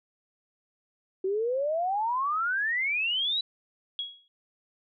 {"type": "exponential sweep", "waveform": "sine", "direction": "up", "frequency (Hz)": [370, 3988], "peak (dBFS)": -25, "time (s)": [1.24, 3.41], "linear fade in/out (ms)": 5}
{"type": "tone with exponential decay", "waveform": "sine", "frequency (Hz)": 3322, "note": "G#7", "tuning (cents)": 0, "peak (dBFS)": -27, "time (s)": [3.99, 4.28], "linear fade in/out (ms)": 1, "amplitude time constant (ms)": 61}
{"effects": []}